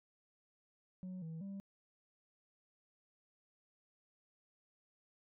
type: tone with pitch steps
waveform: sine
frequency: 184.3 / 161.9 / 196.5 Hz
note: F#3 / E3 / G3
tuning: -7 / -31 / +4 cents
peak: -40 dBFS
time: 1.03-1.6 s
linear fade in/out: 0 ms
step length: 190 ms
effects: tanh soft clip ceiling -42 dBFS